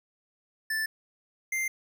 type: tone pair in turn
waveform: square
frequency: 1760 / 2093 Hz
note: A6 / C7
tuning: 0 / 0 cents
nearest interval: minor third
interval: 300 cents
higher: second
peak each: -28 dBFS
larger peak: neither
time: 0.7-0.86 / 1.52-1.68 s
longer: neither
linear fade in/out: 5 ms
effects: none